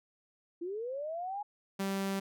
sine linear sweep, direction up, 329.6 to 840 Hz, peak -35 dBFS, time 0.61-1.43 s, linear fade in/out 10 ms
sawtooth tone, 195.1 Hz, G3, 8 cents flat, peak -28 dBFS, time 1.79-2.2 s, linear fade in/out 10 ms
effects none

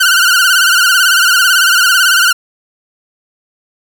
sawtooth tone with vibrato, 1461 Hz, F#6, 22 cents flat, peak -3 dBFS, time 0-2.33 s, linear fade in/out 10 ms, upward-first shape sine, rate 18 Hz, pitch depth 99 cents each way, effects none

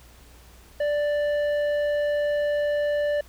triangle tone with tanh clipping, 587.3 Hz, D5, in tune, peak -23 dBFS, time 0.8-3.21 s, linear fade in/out 5 ms, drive 13 dB, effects added 60 Hz sine -50 dBFS peak until 3.28 s + pink hiss -53 dBFS RMS until 3.28 s

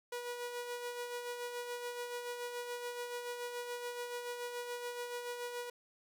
sawtooth tone with tremolo, 485 Hz, B4, 31 cents flat, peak -34 dBFS, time 0.12-5.7 s, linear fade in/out 5 ms, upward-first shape sine, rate 7 Hz, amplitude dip 45%, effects none

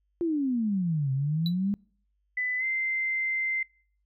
sine exponential two-way sweep, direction down then up, 350.5 to 131 to 207.1 Hz, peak -24 dBFS, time 0.21-1.74 s, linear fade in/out 0 ms, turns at 1.12 s
triangle tone with exponential decay, 3951 Hz, B7, in tune, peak -26 dBFS, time 1.46-1.55 s, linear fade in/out 1 ms, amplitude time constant 18 ms
sine tone with pitch glide, 2000 to 2080 Hz, B6 to C7, +21 to -11 cents, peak -26 dBFS, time 2.37-3.63 s, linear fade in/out 5 ms, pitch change +68 cents, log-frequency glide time 2.58-2.64 s
effects noise-tail reverb RT60 0.5 s tail -26 dB re dry + added 50 Hz sine -70 dBFS peak until 4.05 s

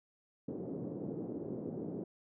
white band-pass noise, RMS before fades -41 dBFS, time 0.48-2.04 s, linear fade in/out 5 ms, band 130 to 420 Hz, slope 24 dB/octave, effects none

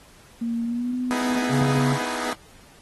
sine tone with pitch glide, 232.6 to 250.7 Hz, A#3 to B3, -4 to +26 cents, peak -23 dBFS, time 0.41-1.94 s, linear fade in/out 10 ms, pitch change +130 cents, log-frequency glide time 0.64-0.96 s
10% pulse chord, E major seventh, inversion second, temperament equal, 246.9 / 311.1 / 329.6 / 415.3 Hz, B3 / D#4 / E4 / G#4, 0 / 0 / 0 / 0 cents, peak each -21 / -24 / -26 / -26 dBFS, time 1.11-2.33 s, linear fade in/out 0 ms
harmonic tone, 138.59 Hz, C#3, in tune, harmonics 1 / 3 / 5 / 6, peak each -21 / -31 / -35 / -37 dBFS, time 1.49-1.99 s, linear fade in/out 50 ms
effects pink hiss -52 dBFS RMS until 2.81 s + AAC 32 kbps

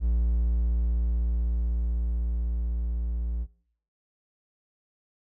triangle tone with level ramp, 58 Hz, A#1, 8 cents flat, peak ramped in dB -19 to -25 dBFS, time 0-3.47 s, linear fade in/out 50 ms, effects noise-tail reverb RT60 0.6 s tail -21 dB re dry

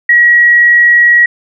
sine tone, 1911 Hz, A#6, 43 cents sharp, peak -3 dBFS, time 0.09-1.26 s, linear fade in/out 5 ms, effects none

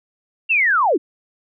sine linear sweep, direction down, 2785 to 243.5 Hz, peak -13 dBFS, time 0.49-0.98 s, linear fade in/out 20 ms, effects none

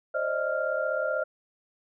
sine tone cluster, 527 / 600 / 636 / 1393 Hz, C5 / D5 / D#5 / F6, +12 / +37 / +38 / -5 cents, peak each -31 dBFS, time 0.14-1.24 s, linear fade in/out 10 ms, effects none

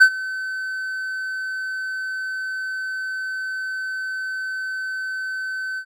triangle tone with ADSR envelope, 1527 Hz, G6, 46 cents flat, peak -3 dBFS, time 0-5.85 s, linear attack 18 ms, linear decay 73 ms, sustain -20 dB, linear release 72 ms, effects none

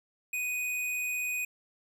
square tone, 2489 Hz, D#7, in tune, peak -31 dBFS, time 0.33-1.45 s, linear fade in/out 5 ms, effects none

